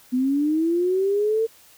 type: linear sweep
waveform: sine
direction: up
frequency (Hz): 246.9 to 454.3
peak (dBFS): -18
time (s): 0.12-1.47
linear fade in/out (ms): 20
effects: white hiss -52 dBFS RMS until 1.77 s